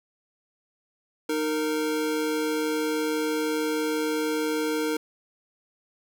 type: tone pair together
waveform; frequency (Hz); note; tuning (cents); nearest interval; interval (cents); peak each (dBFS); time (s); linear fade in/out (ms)
square; 308.7 / 462.5; D#4 / A#4; -14 / -14; perfect fifth; 700; -28 / -28; 1.29-4.97; 5
effects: none